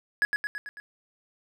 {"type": "tone with echo", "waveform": "triangle", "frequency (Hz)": 1681, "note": "G#6", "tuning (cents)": 20, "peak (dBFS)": -18, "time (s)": [0.22, 0.25], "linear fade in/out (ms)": 0, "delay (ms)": 110, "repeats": 5, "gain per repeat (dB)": -4, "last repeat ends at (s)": 0.8, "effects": []}